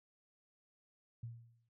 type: tone with exponential decay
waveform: sine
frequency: 116.54 Hz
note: A#2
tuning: in tune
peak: -40 dBFS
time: 1.23-1.69 s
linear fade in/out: 5 ms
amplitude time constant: 100 ms
effects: none